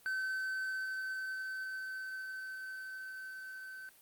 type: tone with level ramp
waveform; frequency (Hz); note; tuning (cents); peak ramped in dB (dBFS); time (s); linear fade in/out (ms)
triangle; 1533; G6; -39; -31 to -43; 0.06-3.89; 0
effects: white hiss -62 dBFS RMS until 4.01 s + Opus 32 kbps